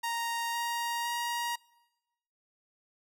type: tone with pitch steps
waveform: sawtooth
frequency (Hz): 932.3 / 939.9 / 947.5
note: A#5 / A#5 / A#5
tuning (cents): 0 / +14 / +28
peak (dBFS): -27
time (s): 0.03-1.56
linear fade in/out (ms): 10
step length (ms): 510
effects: noise-tail reverb RT60 1.0 s tail -23 dB re dry